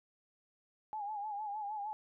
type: tone with vibrato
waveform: sine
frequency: 835 Hz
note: G#5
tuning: 9 cents sharp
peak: -37 dBFS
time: 0.93-1.93 s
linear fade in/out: 0 ms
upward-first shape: sine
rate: 6.5 Hz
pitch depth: 72 cents each way
effects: none